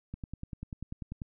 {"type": "click train", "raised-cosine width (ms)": 5, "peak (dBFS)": -26, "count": 12, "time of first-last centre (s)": [0.14, 1.218], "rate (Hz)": 10.2, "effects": []}